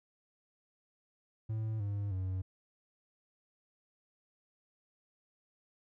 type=tone with pitch steps; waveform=triangle; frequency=110 / 101.45 / 93.57 Hz; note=A2 / G#2 / F#2; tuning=0 / -40 / +20 cents; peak=-31 dBFS; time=1.49-2.42 s; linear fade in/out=10 ms; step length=310 ms; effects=none